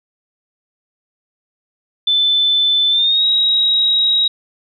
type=tone with pitch glide; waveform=sine; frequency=3520 to 3816 Hz; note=A7 to A#7; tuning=0 to +40 cents; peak=-11 dBFS; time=2.07-4.28 s; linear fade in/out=5 ms; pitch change=+140 cents; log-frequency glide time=2.9-3.25 s; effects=none